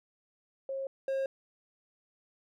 sine / triangle tone pair in turn, 540 / 537.9 Hz, C#5 / C5, -45 / +48 cents, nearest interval unison, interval 7 cents, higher first, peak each -33 / -27 dBFS, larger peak second, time 0.69-0.87 / 1.08-1.26 s, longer neither, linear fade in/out 2 ms, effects none

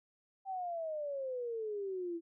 sine exponential sweep, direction down, 784 to 329.6 Hz, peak -36 dBFS, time 0.45-2.21 s, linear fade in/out 50 ms, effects none

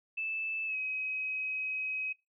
sine tone with pitch glide, 2630 to 2537 Hz, E7 to D#7, -5 to +33 cents, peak -32 dBFS, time 0.17-2.13 s, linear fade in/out 10 ms, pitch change -62 cents, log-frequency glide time 0.66-0.76 s, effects noise-tail reverb RT60 0.2 s tail -21 dB re dry

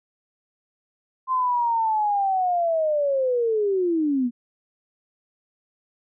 sine linear sweep, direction down, 1046.5 to 233.1 Hz, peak -19 dBFS, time 1.27-4.31 s, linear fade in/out 50 ms, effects none

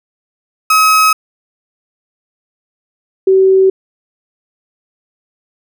35% pulse / sine tone pair in turn, 1275 / 381.6 Hz, D#6 / G4, +42 / -47 cents, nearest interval octave + major sixth, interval 2089 cents, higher first, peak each -5 dBFS, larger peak neither, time 0.7-1.13 / 3.27-3.7 s, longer neither, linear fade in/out 5 ms, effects none

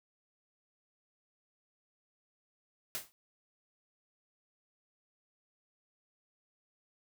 white noise with exponential decay, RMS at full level -34 dBFS, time 2.95-3.12 s, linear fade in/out 0 ms, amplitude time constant 36 ms, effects none

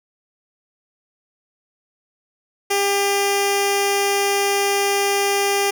10% pulse tone with notch filter, 400 Hz, G4, 35 cents sharp, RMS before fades -19 dBFS, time 2.7-5.71 s, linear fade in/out 10 ms, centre 1400 Hz, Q 1.2, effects none

